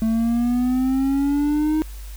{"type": "exponential sweep", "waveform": "triangle", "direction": "up", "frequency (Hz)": [220.7, 314], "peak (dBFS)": -15, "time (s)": [0.02, 1.82], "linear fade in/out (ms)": 0, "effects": ["added 50 Hz sine -32 dBFS peak until 2.16 s", "white hiss -46 dBFS RMS until 2.16 s"]}